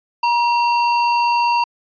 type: tone with sample-and-hold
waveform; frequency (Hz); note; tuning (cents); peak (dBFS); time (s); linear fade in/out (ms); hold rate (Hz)
sine; 950; A#5; +33; -13; 0.23-1.64; 5; 3675
effects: resampled to 11025 Hz